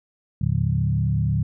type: tone cluster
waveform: sine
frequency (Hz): 78.6 / 112.4 / 146.9 / 182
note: D#2 / A2 / D3 / F#3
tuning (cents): +18 / +37 / +1 / -28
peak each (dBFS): -27 / -22 / -23 / -28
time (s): 0.41-1.43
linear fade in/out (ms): 5
effects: none